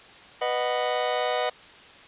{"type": "chord", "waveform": "sawtooth", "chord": "B major", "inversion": "none", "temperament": "just", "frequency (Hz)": [493.9, 617.4, 740.8], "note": ["B4", "D#5", "F#5"], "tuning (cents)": [0, -14, 2], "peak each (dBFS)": -24, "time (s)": [0.41, 1.5], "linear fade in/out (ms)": 10, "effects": ["white hiss -48 dBFS RMS until 2.07 s", "resampled to 8000 Hz"]}